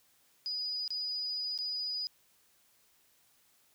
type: tone with dropouts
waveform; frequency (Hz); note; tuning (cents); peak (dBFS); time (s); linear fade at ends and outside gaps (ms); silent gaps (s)
sine; 4943; D#8; -12; -33; 0.46-2.07; 0; 0.878-0.905 / 1.577-1.588
effects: white hiss -68 dBFS RMS until 3.74 s